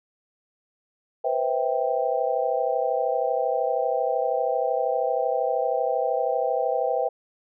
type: chord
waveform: sine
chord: C major seventh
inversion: third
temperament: just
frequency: 490.5 / 523.3 / 654.1 / 784.9 Hz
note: B4 / C5 / E5 / G5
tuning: -12 / 0 / -14 / +2 cents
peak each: -27 dBFS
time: 1.24-7.09 s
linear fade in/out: 10 ms
effects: none